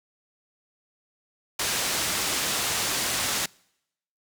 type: low-pass noise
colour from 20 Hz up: white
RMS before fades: -27 dBFS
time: 1.59-3.46 s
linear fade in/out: 5 ms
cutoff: 8200 Hz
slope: 12 dB/octave
effects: noise-tail reverb RT60 0.8 s tail -26 dB re dry + high-pass 60 Hz 12 dB/octave